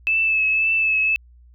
sine tone with vibrato, 2616 Hz, E7, 14 cents flat, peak -16 dBFS, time 0.07-1.16 s, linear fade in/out 0 ms, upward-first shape triangle, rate 1.9 Hz, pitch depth 30 cents each way, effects added 60 Hz sine -46 dBFS peak until 1.54 s

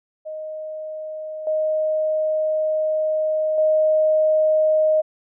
sine tone with level steps, 622.3 Hz, D#5, in tune, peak -28 / -18 / -14 dBFS, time 0.25-5.02 s, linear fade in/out 20 ms, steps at 1.47 / 3.58 s, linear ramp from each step 2 ms, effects none

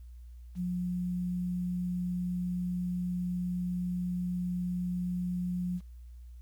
sine tone with quantisation, 179.2 Hz, F3, 45 cents sharp, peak -30 dBFS, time 0.55-5.81 s, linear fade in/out 50 ms, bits 10, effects added 60 Hz sine -45 dBFS peak until 6.41 s + white hiss -74 dBFS RMS until 6.41 s

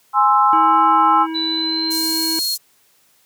sine chord, Ab augmented, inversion none, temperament equal, 830.6 / 1046.5 / 1318.5 Hz, Ab5 / C6 / E6, 0 / 0 / 0 cents, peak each -15 dBFS, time 0.13-1.27 s, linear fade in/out 50 ms
harmonic tone, 322.4 Hz, E4, 38 cents flat, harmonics 1 / 3 / 5 / 7 / 9, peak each -23 / -33 / -37 / -40 / -42 dBFS, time 0.53-2.39 s, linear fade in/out 0 ms
sine tone with pitch glide, 3975 to 4285 Hz, B7 to C8, +10 to +40 cents, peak -19 dBFS, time 1.34-2.56 s, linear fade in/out 20 ms, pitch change +130 cents, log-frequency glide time 1.46-2.28 s
white band-pass noise, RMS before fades -26 dBFS, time 1.9-2.58 s, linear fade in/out 20 ms, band 5500 to 15000 Hz, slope 24 dB/octave
effects white hiss -57 dBFS RMS until 3.25 s + high-pass 80 Hz 12 dB/octave

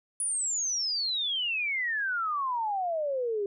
sine exponential sweep, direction down, 9956 to 392 Hz, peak -27 dBFS, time 0.2-3.46 s, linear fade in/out 2 ms, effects none

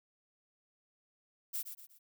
violet noise with echo, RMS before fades -37 dBFS, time 1.53-1.63 s, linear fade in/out 20 ms, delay 120 ms, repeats 3, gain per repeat -8 dB, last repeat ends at 1.99 s, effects none

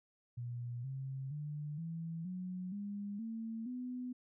sine tone with pitch steps, 120.7 / 133.93 / 148.6 / 164.88 / 182.95 / 203 / 225.2 / 249.9 Hz, B2 / C3 / D3 / E3 / F#3 / G#3 / A3 / B3, -39 / +41 / +21 / +1 / -19 / -39 / +40 / +21 cents, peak -39 dBFS, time 0.37-4.13 s, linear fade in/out 10 ms, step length 470 ms, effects none

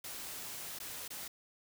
white noise with dropouts, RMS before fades -44 dBFS, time 0.04-1.28 s, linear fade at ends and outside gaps 5 ms, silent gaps 0.789-0.8 / 1.08-1.103 s, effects none

